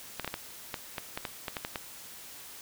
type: clicks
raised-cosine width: 0.3 ms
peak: -17 dBFS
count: 12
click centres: 0.197 / 0.246 / 0.277 / 0.341 / 0.742 / 0.982 / 1.175 / 1.252 / 1.482 / 1.568 / 1.649 / 1.758 s
effects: white hiss -47 dBFS RMS until 2.61 s